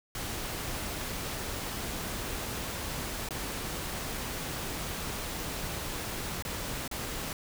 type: noise with dropouts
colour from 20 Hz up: pink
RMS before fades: -36 dBFS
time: 0.15-7.33 s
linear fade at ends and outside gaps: 1 ms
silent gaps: 3.288-3.307 / 6.424-6.45 / 6.878-6.913 s
effects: none